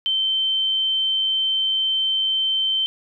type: tone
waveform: sine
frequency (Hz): 3101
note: G7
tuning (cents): -19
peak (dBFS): -18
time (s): 0.06-2.86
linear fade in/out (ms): 0
effects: none